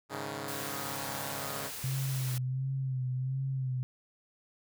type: chord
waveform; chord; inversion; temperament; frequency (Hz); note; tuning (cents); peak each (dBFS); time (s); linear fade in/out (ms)
5% pulse; Ab suspended fourth; none; equal; 103.83 / 138.59 / 155.56; Ab2 / Db3 / Eb3; 0 / 0 / 0; -31 / -28 / -32; 0.09-1.71; 50
type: noise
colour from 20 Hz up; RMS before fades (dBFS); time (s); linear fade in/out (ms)
white; -41; 0.48-2.38; 2
type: tone with vibrato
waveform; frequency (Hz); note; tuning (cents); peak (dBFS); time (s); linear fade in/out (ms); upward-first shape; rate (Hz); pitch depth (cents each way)
sine; 130.81; C3; 0; -30; 1.84-3.83; 0; sine; 1.4; 50
effects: none